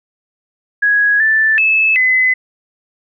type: tone with pitch steps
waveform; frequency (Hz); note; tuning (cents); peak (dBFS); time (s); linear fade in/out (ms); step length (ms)
sine; 1664 / 1762 / 2608 / 2026; G#6 / A6 / E7 / B6; +3 / +2 / -19 / +44; -9; 0.82-2.34; 10; 380
effects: none